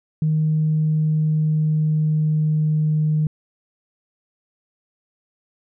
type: tone with pitch glide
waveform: sine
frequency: 155.56 to 153.77 Hz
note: D#3 to D#3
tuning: 0 to -20 cents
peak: -15 dBFS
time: 0.22-3.27 s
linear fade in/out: 2 ms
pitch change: -20 cents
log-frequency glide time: 0.41-3.06 s
effects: tanh soft clip ceiling -11 dBFS